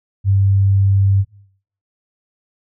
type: tone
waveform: sine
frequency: 98.1 Hz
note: G2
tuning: 2 cents sharp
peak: -10 dBFS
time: 0.24-1.25 s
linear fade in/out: 50 ms
effects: noise-tail reverb RT60 0.6 s tail -21 dB re dry